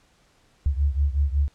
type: beating tone pair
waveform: sine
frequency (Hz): 69.3 / 74.7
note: C#2 / D2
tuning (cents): 0 / +30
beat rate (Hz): 5.4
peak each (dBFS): -21 / -24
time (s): 0.66-1.48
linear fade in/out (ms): 0
effects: pink hiss -61 dBFS RMS until 1.54 s + low-pass 8000 Hz 12 dB/octave